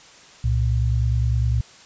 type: tone pair together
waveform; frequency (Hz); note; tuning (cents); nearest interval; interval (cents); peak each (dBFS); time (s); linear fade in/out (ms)
sine; 66.34 / 116.2; C2 / A#2; +25 / -5; minor seventh; 970; -20 / -20; 0.44-1.61; 5
effects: white hiss -47 dBFS RMS until 1.85 s + resampled to 16000 Hz